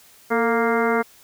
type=harmonic tone with a mistuned harmonic; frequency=233.1 Hz; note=A#3; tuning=in tune; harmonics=1 / 2 / 3 / 4 / 5 / 6 / 7 / 8 / 9; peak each=-24 / -21 / -26 / -28 / -28 / -26 / -33 / -36 / -30 dBFS; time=0.3-1.03 s; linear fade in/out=20 ms; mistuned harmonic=2; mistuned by=-51 cents; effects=white hiss -51 dBFS RMS until 1.23 s